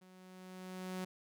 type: tone with level ramp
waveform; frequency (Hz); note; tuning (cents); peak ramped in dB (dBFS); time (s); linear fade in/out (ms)
sawtooth; 185; F#3; 0; -55 to -34; 0.01-1.05; 10
effects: none